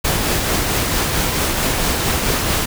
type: noise with tremolo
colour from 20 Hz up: pink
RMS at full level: -17 dBFS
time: 0.04-2.66 s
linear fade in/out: 10 ms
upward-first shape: triangle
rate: 4.5 Hz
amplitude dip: 30%
effects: none